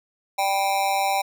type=tone with amplitude modulation; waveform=square; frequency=784 Hz; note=G5; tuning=in tune; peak=-17 dBFS; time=0.38-1.22 s; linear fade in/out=10 ms; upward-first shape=sine; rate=195 Hz; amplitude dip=85%; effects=none